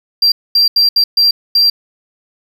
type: tone bursts at uneven times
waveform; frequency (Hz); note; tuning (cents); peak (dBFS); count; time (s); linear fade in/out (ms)
triangle; 4728; D8; +11; -5; 6; 0.22-0.32 / 0.55-0.68 / 0.76-0.89 / 0.96-1.04 / 1.17-1.31 / 1.55-1.7; 5
effects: tanh soft clip ceiling -1 dBFS + 7-bit